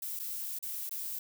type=noise with dropouts; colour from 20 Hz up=violet; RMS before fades=-38 dBFS; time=0.02-1.19 s; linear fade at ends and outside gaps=5 ms; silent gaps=0.192-0.196 / 0.589-0.626 / 0.894-0.91 s; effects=none